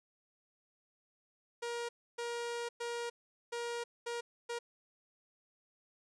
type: tone bursts at uneven times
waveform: sawtooth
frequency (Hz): 473.3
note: A#4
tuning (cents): +26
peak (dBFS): -33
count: 6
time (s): 1.62-1.89 / 2.18-2.69 / 2.8-3.1 / 3.52-3.84 / 4.06-4.21 / 4.49-4.59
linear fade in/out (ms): 10
effects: resampled to 22050 Hz